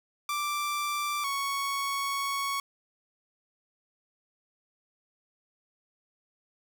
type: tone pair in turn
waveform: sawtooth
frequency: 1174.7 / 1110.5 Hz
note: D6 / C#6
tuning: 0 / +3 cents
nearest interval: minor second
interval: 97 cents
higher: first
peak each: -25 dBFS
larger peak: neither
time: 0.29-1.24 / 1.24-2.6 s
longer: second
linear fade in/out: 2 ms
effects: none